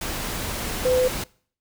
sine tone in noise, 507 Hz, B4, 45 cents sharp, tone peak -17 dBFS, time 0.85-1.08 s, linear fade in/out 5 ms, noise pink, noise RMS -29 dBFS, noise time 0.01-1.24 s, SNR +9 dB, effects noise-tail reverb RT60 0.5 s tail -23 dB re dry

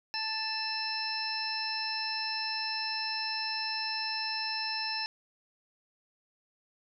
harmonic tone with a mistuned harmonic, 880 Hz, A5, in tune, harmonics 1 / 2 / 3 / 5 / 6, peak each -39 / -40 / -39 / -40 / -34 dBFS, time 0.14-5.06 s, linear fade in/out 0 ms, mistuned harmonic 5, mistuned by -120 cents, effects none

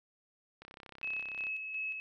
click train, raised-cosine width 0.3 ms, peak -33 dBFS, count 29, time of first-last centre 0.62-1.468 s, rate 33 Hz
sine tone with tremolo, 2581 Hz, E7, 37 cents flat, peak -34 dBFS, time 1.03-2 s, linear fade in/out 0 ms, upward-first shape square, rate 2.8 Hz, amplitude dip 40%
effects none

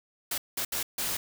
white noise bursts at uneven times, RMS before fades -31 dBFS, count 4, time 0.31-0.38 / 0.57-0.65 / 0.72-0.83 / 0.98-1.17 s, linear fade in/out 5 ms, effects none

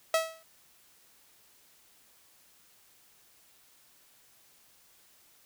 sawtooth tone with exponential decay, 648 Hz, E5, 30 cents flat, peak -17 dBFS, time 0.14-0.43 s, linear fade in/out 2 ms, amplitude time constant 63 ms, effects white hiss -62 dBFS RMS until 5.45 s

